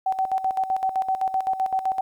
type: tone with tremolo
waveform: sine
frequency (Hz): 762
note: G5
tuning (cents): -49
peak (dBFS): -19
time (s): 0.06-2.01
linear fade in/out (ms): 5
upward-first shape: square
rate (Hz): 7.8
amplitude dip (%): 70
effects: 10-bit